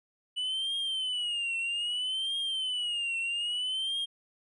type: tone with vibrato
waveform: triangle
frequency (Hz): 2960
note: F#7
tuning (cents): 0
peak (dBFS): -28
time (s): 0.36-4.06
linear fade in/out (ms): 20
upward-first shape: triangle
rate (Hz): 0.62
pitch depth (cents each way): 160
effects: resampled to 24000 Hz